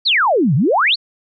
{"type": "exponential two-way sweep", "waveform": "sine", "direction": "down then up", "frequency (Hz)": [4699, 120.4, 4699], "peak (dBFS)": -11, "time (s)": [0.05, 0.96], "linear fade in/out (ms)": 20, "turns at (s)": 0.55, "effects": []}